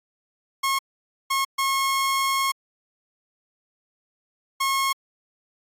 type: tone bursts at uneven times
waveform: sawtooth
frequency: 1085 Hz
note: C#6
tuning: 37 cents flat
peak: -17 dBFS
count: 4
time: 0.63-0.79 / 1.3-1.45 / 1.58-2.52 / 4.6-4.93 s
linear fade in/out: 10 ms
effects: AAC 64 kbps